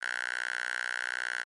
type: tone with high-pass filter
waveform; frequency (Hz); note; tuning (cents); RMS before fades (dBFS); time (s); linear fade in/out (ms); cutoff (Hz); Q
5% pulse; 61.2; B1; -15; -34; 0.01-1.44; 20; 1500; 7.3
effects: MP3 48 kbps